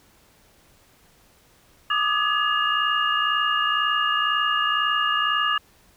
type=tone cluster; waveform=sine; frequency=1187 / 1249 / 1687 / 2836 Hz; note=D6 / D#6 / G#6 / F7; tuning=+18 / +6 / +27 / +26 cents; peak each=-25 dBFS; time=1.9-5.58 s; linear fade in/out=5 ms; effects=pink hiss -57 dBFS RMS until 5.96 s